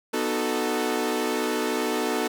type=chord; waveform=sawtooth; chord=B dominant seventh; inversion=none; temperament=equal with one note detuned; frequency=246.9 / 307.2 / 370 / 440 Hz; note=B3 / D#4 / F#4 / A4; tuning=0 / -22 / 0 / 0 cents; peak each=-26 / -26 / -27 / -24 dBFS; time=0.13-2.28 s; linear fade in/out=10 ms; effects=none